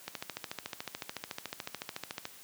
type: click train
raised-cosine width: 0.2 ms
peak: -19 dBFS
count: 31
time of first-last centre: 0.08-2.254 s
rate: 13.8 Hz
effects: white hiss -53 dBFS RMS until 2.43 s + high-pass 100 Hz 12 dB/octave